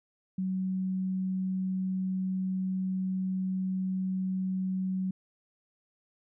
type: tone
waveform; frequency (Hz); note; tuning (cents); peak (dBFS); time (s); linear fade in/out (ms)
sine; 187.6; F#3; +24; -28; 0.38-5.11; 5
effects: none